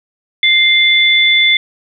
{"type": "tone pair together", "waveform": "sine", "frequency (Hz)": [2093, 3484], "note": ["C7", "A7"], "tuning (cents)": [0, -18], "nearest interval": "major sixth", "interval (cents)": 882, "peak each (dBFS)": -10, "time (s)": [0.43, 1.57], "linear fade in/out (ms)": 2, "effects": []}